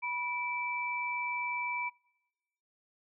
sine tone pair together, 977 / 2324 Hz, B5 / D7, -19 / -19 cents, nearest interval octave + minor third, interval 1500 cents, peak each -36 / -34 dBFS, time 0.02-1.9 s, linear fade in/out 20 ms, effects noise-tail reverb RT60 1.0 s tail -26 dB re dry

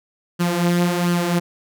sawtooth tone with flanger, 174.61 Hz, F3, in tune, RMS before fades -19 dBFS, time 0.39-1.4 s, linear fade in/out 20 ms, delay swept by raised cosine 0.65 to 6.35 ms, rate 1.4 Hz, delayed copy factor +0.55, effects none

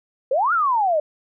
sine exponential two-way sweep, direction up then down, 493.9 to 1446 to 585 Hz, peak -16 dBFS, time 0.31-1 s, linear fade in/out 5 ms, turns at 0.53 s, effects none

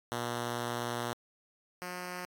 5% pulse tone pair in turn, 120 / 179.8 Hz, B2 / F#3, -49 / -49 cents, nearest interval perfect fifth, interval 700 cents, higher second, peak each -22 / -27 dBFS, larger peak first, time 0.12-1.13 / 1.82-2.25 s, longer first, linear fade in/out 0 ms, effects AAC 64 kbps

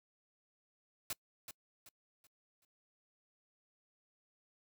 white noise with echo, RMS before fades -39 dBFS, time 1.1-1.13 s, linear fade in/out 2 ms, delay 380 ms, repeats 4, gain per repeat -9 dB, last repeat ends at 2.65 s, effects noise-tail reverb RT60 0.1 s tail -26 dB re dry

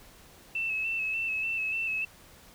sine tone with vibrato, 2629 Hz, E7, 5 cents flat, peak -28 dBFS, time 0.55-2.05 s, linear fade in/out 5 ms, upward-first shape square, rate 3.4 Hz, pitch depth 30 cents each way, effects pink hiss -54 dBFS RMS until 2.54 s

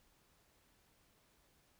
silence, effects pink hiss -72 dBFS RMS until 1.79 s

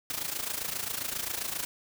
white noise with amplitude modulation, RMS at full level -31 dBFS, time 0.1-1.65 s, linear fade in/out 0 ms, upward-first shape sine, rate 27.5 Hz, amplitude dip 75%, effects none

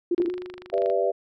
sine tone bursts, 349.2 Hz, F4, in tune, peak -19 dBFS, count 3, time 0.11-0.286 s, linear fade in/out 5 ms, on 38 ms, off 31 ms
click train, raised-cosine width 0.3 ms, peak -25 dBFS, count 19, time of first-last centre 0.18-0.9 s, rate 25 Hz
sine tone with exponential decay, 361.1 Hz, F#4, 42 cents flat, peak -20 dBFS, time 0.2-0.89 s, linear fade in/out 1 ms, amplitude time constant 150 ms
sine chord, E minor seventh, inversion first, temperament equal with one note detuned, 392 / 493.9 / 587.3 / 673.5 Hz, G4 / B4 / D5 / E5, 0 / 0 / 0 / +37 cents, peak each -26 dBFS, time 0.72-1.12 s, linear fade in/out 20 ms
effects none

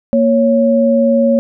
sine tone pair together, 233.1 / 554.4 Hz, A#3 / C#5, 0 / 0 cents, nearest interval octave + minor third, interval 1500 cents, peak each -11 dBFS, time 0.13-1.39 s, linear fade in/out 0 ms, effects none

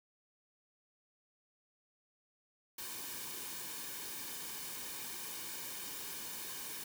white noise with comb filter, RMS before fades -44 dBFS, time 2.78-6.84 s, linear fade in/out 5 ms, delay 1.5 ms, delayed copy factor -0.6, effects none

